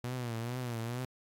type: tone with vibrato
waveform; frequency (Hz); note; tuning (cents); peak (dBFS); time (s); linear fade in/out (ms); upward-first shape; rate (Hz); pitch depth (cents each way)
sawtooth; 120.1; B2; -48; -31; 0.04-1.05; 0; triangle; 2.3; 120
effects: AAC 64 kbps